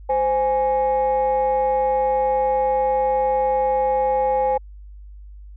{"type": "tone pair together", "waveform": "sine", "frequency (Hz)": [519.9, 830.6], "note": ["C5", "G#5"], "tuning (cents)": [-11, 0], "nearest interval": "minor sixth", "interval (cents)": 811, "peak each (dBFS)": -18, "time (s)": [0.09, 4.58], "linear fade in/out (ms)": 10, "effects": ["tanh soft clip ceiling -12 dBFS", "added 50 Hz sine -37 dBFS peak until 5.56 s"]}